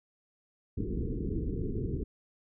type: low-pass noise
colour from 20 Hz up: pink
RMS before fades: -33 dBFS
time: 0.77-2.04 s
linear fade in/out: 10 ms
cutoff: 450 Hz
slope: 96 dB/octave
effects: none